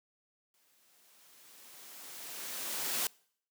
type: noise with exponential growth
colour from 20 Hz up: white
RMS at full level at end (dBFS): -32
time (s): 0.54-3.07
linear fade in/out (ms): 1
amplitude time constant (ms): 550
effects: noise-tail reverb RT60 0.6 s tail -25 dB re dry + high-pass 200 Hz 12 dB/octave